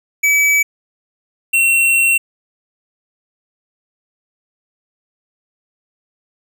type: tone pair in turn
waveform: square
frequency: 2290 / 2723 Hz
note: D7 / F7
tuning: -44 / -44 cents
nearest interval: minor third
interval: 300 cents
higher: second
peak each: -11 / -11 dBFS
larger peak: neither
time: 0.23-0.63 / 1.53-2.18 s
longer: second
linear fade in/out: 10 ms
effects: none